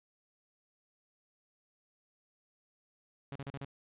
sawtooth tone bursts, 138.59 Hz, C#3, in tune, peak -36 dBFS, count 5, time 3.32-3.648 s, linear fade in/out 0 ms, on 36 ms, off 37 ms, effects resampled to 8000 Hz + 12-bit

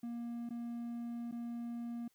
triangle tone with dropouts, 236 Hz, A#3, 22 cents sharp, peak -37 dBFS, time 0.03-2.08 s, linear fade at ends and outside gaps 5 ms, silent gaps 0.492-0.505 / 1.314-1.323 s, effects white hiss -75 dBFS RMS until 2.14 s

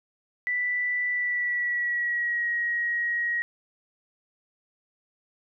sine tone with pitch glide, 1975.5 to 1893.9 Hz, B6 to A#6, 0 to +27 cents, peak -24 dBFS, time 0.47-3.42 s, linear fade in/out 0 ms, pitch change -73 cents, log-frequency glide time 1.09-2.48 s, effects none

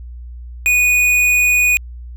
sine tone with hard clipping, 2475 Hz, D#7, 10 cents flat, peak -12 dBFS, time 0.66-1.77 s, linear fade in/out 0 ms, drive 11 dB, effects added 60 Hz sine -29 dBFS peak until 2.16 s

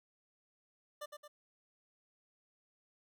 25% pulse tone with echo, 593 Hz, D5, 17 cents sharp, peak -38 dBFS, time 1.01-1.06 s, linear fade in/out 10 ms, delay 110 ms, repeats 2, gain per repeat -5 dB, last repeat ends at 1.28 s, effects none

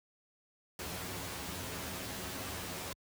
pink noise with comb filter, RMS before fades -41 dBFS, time 0.79-2.93 s, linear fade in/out 2 ms, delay 11 ms, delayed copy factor +0.7, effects high-pass 60 Hz 12 dB/octave

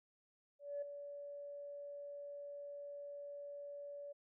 sine tone with ADSR envelope, 573 Hz, D5, 43 cents flat, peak -37 dBFS, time 0.59-4.13 s, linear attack 230 ms, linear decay 8 ms, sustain -9 dB, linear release 15 ms, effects tanh soft clip ceiling -34 dBFS

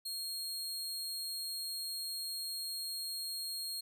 sawtooth tone, 4255 Hz, C8, 28 cents sharp, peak -35 dBFS, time 0.05-3.81 s, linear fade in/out 10 ms, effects none

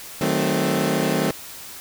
20% pulse chord, D# diminished seventh, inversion none, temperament equal with one note detuned, 155.56 / 188.34 / 220 / 261.6 Hz, D#3 / F#3 / A3 / C4, 0 / +31 / 0 / 0 cents, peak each -20 dBFS, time 0.21-1.31 s, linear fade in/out 2 ms, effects white hiss -38 dBFS RMS until 1.8 s

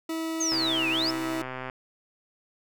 40% pulse tone, 324.1 Hz, E4, 29 cents flat, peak -28 dBFS, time 0.09-1.42 s, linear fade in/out 5 ms
sine exponential two-way sweep, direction down then up, 6645 to 2424 to 5420 Hz, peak -25 dBFS, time 0.4-1.11 s, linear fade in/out 10 ms, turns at 0.89 s
click train, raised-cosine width 0.5 ms, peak -20 dBFS, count 153, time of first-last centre 0.52-1.698 s, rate 129 Hz
effects none

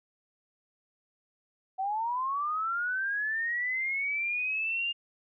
sine linear sweep, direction up, 746 to 2823 Hz, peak -28 dBFS, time 1.78-4.93 s, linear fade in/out 20 ms, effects none

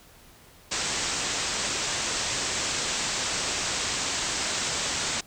white low-pass noise, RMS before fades -29 dBFS, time 0.71-5.21 s, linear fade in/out 10 ms, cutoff 8200 Hz, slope 96 dB/octave, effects pink hiss -53 dBFS RMS until 5.26 s

